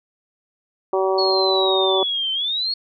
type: harmonic tone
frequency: 190.3 Hz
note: F#3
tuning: 49 cents sharp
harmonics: 2 / 3 / 4 / 5 / 6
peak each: -19 / -23 / -25 / -27 / -29 dBFS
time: 0.93-2.03 s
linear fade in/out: 2 ms
type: linear two-way sweep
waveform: sine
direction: down then up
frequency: 4371 to 3073 to 4371 Hz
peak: -20 dBFS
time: 1.18-2.74 s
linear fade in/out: 5 ms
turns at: 2.32 s
effects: none